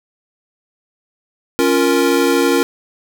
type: chord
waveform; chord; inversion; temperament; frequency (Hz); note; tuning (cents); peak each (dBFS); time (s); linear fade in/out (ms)
square; Bb minor; first; equal; 277.2 / 349.2 / 466.2; Db4 / F4 / Bb4; 0 / 0 / 0; -17; 1.59-2.63; 0
effects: none